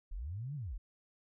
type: linear two-way sweep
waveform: sine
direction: up then down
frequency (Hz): 30.75 to 152.7 to 30.75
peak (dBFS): -38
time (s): 0.11-0.78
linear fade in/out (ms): 10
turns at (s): 0.55
effects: none